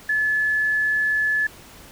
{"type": "tone", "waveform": "sine", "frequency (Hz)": 1722, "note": "A6", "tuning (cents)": -38, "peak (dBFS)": -18, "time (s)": [0.09, 1.47], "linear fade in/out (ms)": 5, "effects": ["pink hiss -45 dBFS RMS until 1.91 s"]}